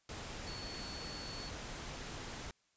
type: tone in noise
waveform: sine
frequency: 4421 Hz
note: C#8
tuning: 5 cents flat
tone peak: -47 dBFS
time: 0.47-1.49 s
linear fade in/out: 2 ms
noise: pink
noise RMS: -45 dBFS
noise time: 0.09-2.51 s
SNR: -5 dB
effects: white hiss -75 dBFS RMS until 2.76 s + resampled to 16000 Hz